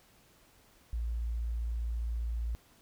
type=tone; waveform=sine; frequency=57.5 Hz; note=A#1; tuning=23 cents flat; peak=-31 dBFS; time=0.93-2.55 s; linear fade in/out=0 ms; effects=pink hiss -63 dBFS RMS until 2.81 s